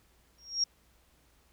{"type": "tone with exponential growth", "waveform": "sine", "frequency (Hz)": 5588, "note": "F8", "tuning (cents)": 0, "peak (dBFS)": -22, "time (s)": [0.38, 0.64], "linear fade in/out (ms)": 5, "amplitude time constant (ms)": 56, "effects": ["added 60 Hz sine -67 dBFS peak until 1.52 s", "pink hiss -67 dBFS RMS until 1.52 s"]}